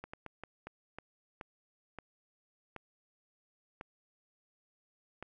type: slowing click train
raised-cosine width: 0.5 ms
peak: -28 dBFS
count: 11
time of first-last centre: 0.04-5.226 s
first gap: 95 ms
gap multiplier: 1.35
effects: none